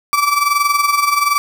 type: tone with amplitude modulation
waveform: 35% pulse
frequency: 1159 Hz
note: D6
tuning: 23 cents flat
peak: -8 dBFS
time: 0.13-1.38 s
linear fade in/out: 0 ms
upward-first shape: sine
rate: 21.2 Hz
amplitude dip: 65%
effects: none